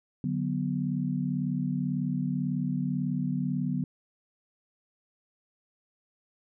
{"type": "chord", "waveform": "sine", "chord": "B minor", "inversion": "first", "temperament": "equal", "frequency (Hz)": [146.83, 185, 246.9], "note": ["D3", "F#3", "B3"], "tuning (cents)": [0, 0, 0], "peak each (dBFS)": -31, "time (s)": [0.24, 3.84], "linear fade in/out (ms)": 2, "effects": []}